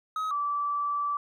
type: tone pair in turn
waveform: triangle / sine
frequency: 1270 / 1159.8 Hz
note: D#6 / D6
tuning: +35 / -22 cents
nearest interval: major second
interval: 157 cents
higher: first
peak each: -26 dBFS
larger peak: neither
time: 0.16-0.31 / 0.31-1.17 s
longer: second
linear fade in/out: 2 ms
effects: none